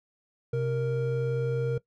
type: tone pair together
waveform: triangle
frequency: 129.43 / 466.2 Hz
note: C3 / A#4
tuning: -18 / 0 cents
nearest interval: octave + minor seventh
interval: 2218 cents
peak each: -26 / -26 dBFS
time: 0.53-1.78 s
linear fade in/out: 5 ms
effects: noise-tail reverb RT60 0.1 s tail -19 dB re dry